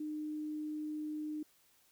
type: tone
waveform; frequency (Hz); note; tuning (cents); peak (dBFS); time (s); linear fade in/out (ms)
sine; 304.4; D#4; -38; -37; 0-1.43; 5
effects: white hiss -69 dBFS RMS until 1.91 s